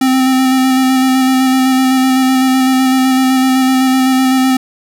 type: tone with vibrato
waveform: square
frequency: 260.7 Hz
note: C4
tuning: 6 cents flat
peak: -9 dBFS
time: 0.01-4.57 s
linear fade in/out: 5 ms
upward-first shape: square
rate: 7.9 Hz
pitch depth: 14 cents each way
effects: none